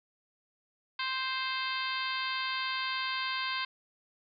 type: harmonic tone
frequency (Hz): 523.3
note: C5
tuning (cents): 0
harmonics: 2 / 3 / 4 / 5 / 6 / 7 / 8 / 9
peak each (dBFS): -36 / -38 / -39 / -40 / -41 / -41 / -42 / -43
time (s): 0.99-3.65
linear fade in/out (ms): 5
effects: none